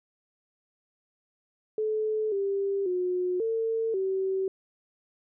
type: tone with pitch steps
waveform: sine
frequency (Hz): 432.3 / 395.5 / 362.1 / 450.6 / 382.2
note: A4 / G4 / F#4 / A4 / G4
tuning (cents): -31 / +15 / -37 / +41 / -44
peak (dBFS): -25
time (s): 1.78-4.48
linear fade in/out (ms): 2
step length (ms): 540
effects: none